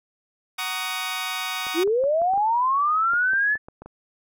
15% pulse chord, D# minor seventh, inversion first, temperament just, 746.7 / 933.4 / 1120.1 / 1244.5 Hz, F#5 / A#5 / C#6 / D#6, +16 / +2 / +18 / 0 cents, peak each -26 / -29 / -27 / -25 dBFS, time 0.58-1.84 s, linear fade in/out 10 ms
clicks, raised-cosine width 1 ms, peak -26 dBFS, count 12, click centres 1.668 / 1.876 / 2.039 / 2.218 / 2.336 / 2.377 / 3.135 / 3.334 / 3.555 / 3.685 / 3.82 / 3.86 s
sine linear sweep, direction up, 306.4 to 1753 Hz, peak -18 dBFS, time 1.74-3.58 s, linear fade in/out 50 ms
effects none

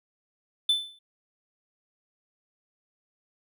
triangle tone with exponential decay, 3520 Hz, A7, in tune, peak -16 dBFS, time 0.69-0.99 s, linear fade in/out 5 ms, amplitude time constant 64 ms, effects none

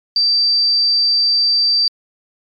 sine tone, 4667 Hz, D8, 12 cents flat, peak -11 dBFS, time 0.16-1.88 s, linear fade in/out 2 ms, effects MP3 64 kbps

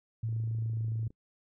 sine tone with pitch glide, 112.6 to 111.89 Hz, A2 to A2, +40 to +29 cents, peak -30 dBFS, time 0.23-1.08 s, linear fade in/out 5 ms, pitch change -11 cents, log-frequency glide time 0.65-0.84 s
click train, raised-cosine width 3 ms, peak -38 dBFS, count 23, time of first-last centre 0.29-1.105 s, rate 27 Hz
effects noise-tail reverb RT60 0.1 s tail -26 dB re dry

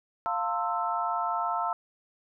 sine chord, F major seventh, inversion none, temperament equal with one note detuned, 698.5 / 901.1 / 1046.5 / 1318.5 Hz, F5 / A5 / C6 / E6, 0 / +41 / 0 / 0 cents, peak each -32 / -31 / -35 / -31 dBFS, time 0.26-1.73 s, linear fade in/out 0 ms, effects none

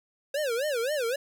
square tone with vibrato, 528 Hz, C5, 16 cents sharp, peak -27 dBFS, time 0.34-1.16 s, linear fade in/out 5 ms, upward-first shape sine, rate 3.8 Hz, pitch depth 260 cents each way, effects none

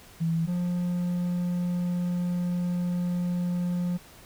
sine / triangle tone pair in turn, 164.81 / 176.82 Hz, E3 / F3, 0 / +22 cents, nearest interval minor second, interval 122 cents, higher second, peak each -23 dBFS, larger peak neither, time 0.2-0.47 / 0.47-3.98 s, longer second, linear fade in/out 20 ms, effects pink hiss -51 dBFS RMS until 4.25 s

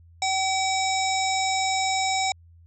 harmonic tone, 764 Hz, G5, 45 cents flat, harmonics 1 / 3 / 5 / 7 / 9 / 10, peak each -24 / -29 / -31 / -32 / -34 / -34 dBFS, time 0.22-2.32 s, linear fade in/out 2 ms, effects added 84 Hz sine -49 dBFS peak until 2.66 s

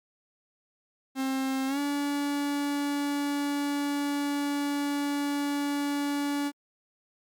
45% pulse tone with pitch glide, 265.9 to 286.6 Hz, C4 to D4, +28 to -42 cents, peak -27 dBFS, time 1.15-6.52 s, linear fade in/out 50 ms, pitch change +130 cents, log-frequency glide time 1.67-1.79 s, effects Opus 48 kbps

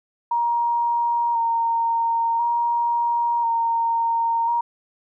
sine tone with vibrato, 933 Hz, A#5, 1 cent sharp, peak -18 dBFS, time 0.31-4.61 s, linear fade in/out 5 ms, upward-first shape square, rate 0.48 Hz, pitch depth 19 cents each way, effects none

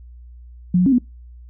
sine tone with pitch steps, 179.1 / 181.3 / 271.6 / 246.1 Hz, F3 / F#3 / C#4 / B3, +44 / -35 / -35 / -6 cents, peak -11 dBFS, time 0.74-0.984 s, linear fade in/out 5 ms, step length 61 ms, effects noise-tail reverb RT60 0.2 s tail -22 dB re dry + added 60 Hz sine -38 dBFS peak until 1.49 s

